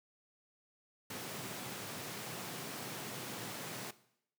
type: high-pass noise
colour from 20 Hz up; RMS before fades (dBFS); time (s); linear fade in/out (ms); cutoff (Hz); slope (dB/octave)
pink; -44; 1.1-3.91; 5; 110; 48
effects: noise-tail reverb RT60 0.7 s tail -17 dB re dry